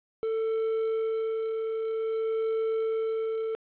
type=tone with tremolo; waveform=triangle; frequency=445.1 Hz; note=A4; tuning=20 cents sharp; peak=-23 dBFS; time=0.23-3.55 s; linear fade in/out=0 ms; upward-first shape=sine; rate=0.52 Hz; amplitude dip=30%; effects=resampled to 8000 Hz + 9-bit